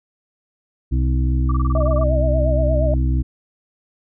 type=harmonic tone; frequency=63.7 Hz; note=C2; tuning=46 cents flat; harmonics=1 / 2 / 4 / 5; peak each=-16 / -22 / -28 / -30 dBFS; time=0.91-3.23 s; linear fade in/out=20 ms
type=tone bursts; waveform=sine; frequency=1167 Hz; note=D6; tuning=11 cents flat; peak=-24 dBFS; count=11; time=1.49-2.037 s; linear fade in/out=5 ms; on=27 ms; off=25 ms
type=tone with vibrato; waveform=sine; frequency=619 Hz; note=D#5; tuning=9 cents flat; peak=-19 dBFS; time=1.75-2.94 s; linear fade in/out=2 ms; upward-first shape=sine; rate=8.5 Hz; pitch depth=73 cents each way
effects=none